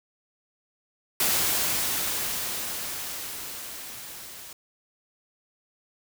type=noise with level ramp; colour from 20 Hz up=white; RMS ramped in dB=-23 to -43 dBFS; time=1.2-4.53 s; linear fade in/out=2 ms; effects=none